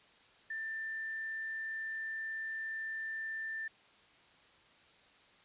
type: tone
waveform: sine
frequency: 1781 Hz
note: A6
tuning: 21 cents sharp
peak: -37 dBFS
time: 0.5-3.68 s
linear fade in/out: 5 ms
effects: white hiss -63 dBFS RMS until 5.44 s + resampled to 8000 Hz